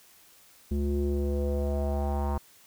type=tone with low-pass filter sweep; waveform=square; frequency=71.4 Hz; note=D2; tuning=48 cents flat; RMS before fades=-28 dBFS; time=0.71-2.38 s; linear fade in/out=5 ms; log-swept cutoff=290 to 970 Hz; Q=4; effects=white hiss -57 dBFS RMS until 2.66 s